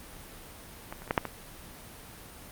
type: clicks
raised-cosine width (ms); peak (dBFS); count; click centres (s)
0.5; -23 / -29 / -29 / -11 / -6 / -18; 6; 0.925 / 1.02 / 1.077 / 1.109 / 1.178 / 1.253
effects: pink hiss -47 dBFS RMS until 2.51 s + Opus 32 kbps